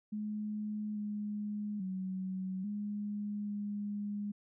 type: tone with pitch steps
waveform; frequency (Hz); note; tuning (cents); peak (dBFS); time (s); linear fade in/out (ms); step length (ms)
sine; 211.3 / 208.4 / 187.9 / 206.8 / 205.5; G#3 / G#3 / F#3 / G#3 / G#3; +30 / +6 / +27 / -7 / -18; -35; 0.12-4.32; 10; 840
effects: none